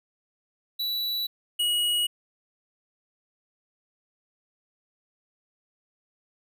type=tone pair in turn; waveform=square; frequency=3942 / 2904 Hz; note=B7 / F#7; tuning=-4 / -33 cents; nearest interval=perfect fourth; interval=529 cents; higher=first; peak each=-27 / -23 dBFS; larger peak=second; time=0.79-1.27 / 1.59-2.07 s; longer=neither; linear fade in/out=10 ms; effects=none